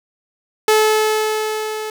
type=tone with level ramp; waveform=sawtooth; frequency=432.1 Hz; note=A4; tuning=31 cents flat; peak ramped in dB=-6 to -20 dBFS; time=0.68-1.9 s; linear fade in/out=2 ms; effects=none